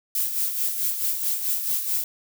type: noise with tremolo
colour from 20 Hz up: violet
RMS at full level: -23 dBFS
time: 0.15-2.04 s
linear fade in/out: 2 ms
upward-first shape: sine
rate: 4.6 Hz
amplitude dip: 55%
effects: none